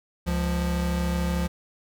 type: tone pair together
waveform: square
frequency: 69.5 / 175.13 Hz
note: C#2 / F3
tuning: +5 / +5 cents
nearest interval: octave + major third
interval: 1600 cents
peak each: -27 dBFS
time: 0.26-1.48 s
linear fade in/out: 20 ms
effects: none